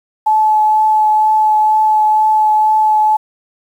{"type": "tone with vibrato", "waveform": "sine", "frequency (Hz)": 861, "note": "A5", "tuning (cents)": -38, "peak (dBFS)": -8, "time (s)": [0.26, 3.17], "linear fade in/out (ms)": 10, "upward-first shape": "triangle", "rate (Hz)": 2.1, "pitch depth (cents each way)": 11, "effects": ["7-bit"]}